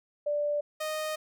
sine / sawtooth tone pair in turn, 587.3 / 619.7 Hz, D5 / D#5, 0 / -7 cents, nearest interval minor second, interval 93 cents, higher second, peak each -26 / -27 dBFS, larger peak first, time 0.26-0.61 / 0.8-1.16 s, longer second, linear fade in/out 10 ms, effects none

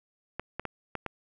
clicks, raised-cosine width 0.5 ms, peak -18 dBFS, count 5, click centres 0.396 / 0.596 / 0.653 / 0.953 / 1.063 s, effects none

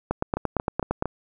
two click trains, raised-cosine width 1 ms, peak -9 / -12 dBFS, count 9 / 4, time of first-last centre 0.11-1.024 / 0.37-1.056 s, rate 8.75 / 4.37 Hz, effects none

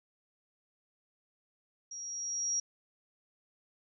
sine tone with level ramp, 5670 Hz, F8, 25 cents sharp, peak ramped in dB -41 to -28 dBFS, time 1.91-2.6 s, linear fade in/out 5 ms, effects none

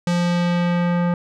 square tone with low-pass filter sweep, 174.61 Hz, F3, in tune, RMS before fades -19 dBFS, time 0.07-1.14 s, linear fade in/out 2 ms, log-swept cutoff 7000 to 1400 Hz, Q 0.97, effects none

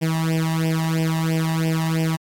sawtooth tone with flanger, 161.5 Hz, E3, 35 cents flat, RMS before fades -21 dBFS, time 0.01-2.17 s, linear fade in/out 20 ms, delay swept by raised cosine 0.37 to 1.09 ms, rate 3 Hz, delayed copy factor +0.9, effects AAC 64 kbps

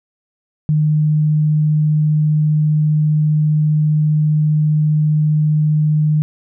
sine tone, 152.5 Hz, D#3, 34 cents flat, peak -11 dBFS, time 0.69-6.22 s, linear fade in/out 0 ms, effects none

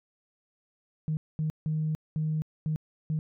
sine tone bursts at uneven times, 155.56 Hz, D#3, in tune, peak -25 dBFS, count 6, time 1.08-1.17 / 1.39-1.5 / 1.66-1.95 / 2.16-2.42 / 2.66-2.76 / 3.1-3.19 s, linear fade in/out 0 ms, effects tanh soft clip ceiling -21 dBFS

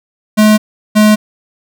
square tone pair in turn, 213.8 / 212.8 Hz, A3 / G#3, -49 / +42 cents, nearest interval unison, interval 9 cents, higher first, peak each -5 dBFS, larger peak neither, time 0.37-0.58 / 0.95-1.16 s, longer neither, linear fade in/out 20 ms, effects none

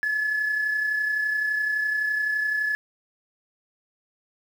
sine tone with amplitude modulation, 1713 Hz, A6, 47 cents flat, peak -19 dBFS, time 0.03-2.75 s, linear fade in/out 0 ms, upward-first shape sine, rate 31.8 Hz, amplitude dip 45%, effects tanh soft clip ceiling -18 dBFS + 8-bit

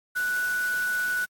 sine tone in noise, 1480 Hz, F#6, in tune, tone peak -24 dBFS, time 0.15-1.26 s, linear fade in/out 20 ms, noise white, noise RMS -39 dBFS, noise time 0.15-1.26 s, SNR +12 dB, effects AAC 64 kbps

